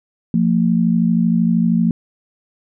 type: tone pair together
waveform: sine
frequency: 174.61 / 227.5 Hz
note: F3 / A#3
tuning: 0 / -42 cents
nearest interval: perfect fourth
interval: 458 cents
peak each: -15 dBFS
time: 0.34-1.91 s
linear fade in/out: 2 ms
effects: none